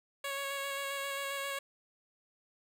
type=tone with vibrato; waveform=10% pulse; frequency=554.4 Hz; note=C#5; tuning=in tune; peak=-27 dBFS; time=0.24-1.59 s; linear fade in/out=5 ms; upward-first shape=square; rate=7.5 Hz; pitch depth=12 cents each way; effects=none